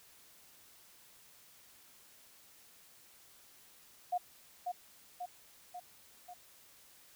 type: tone with echo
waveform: sine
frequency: 717 Hz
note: F5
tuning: 45 cents sharp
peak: -30 dBFS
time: 4.12-4.18 s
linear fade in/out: 10 ms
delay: 540 ms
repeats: 4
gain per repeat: -4 dB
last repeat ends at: 6.34 s
effects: white hiss -61 dBFS RMS until 7.15 s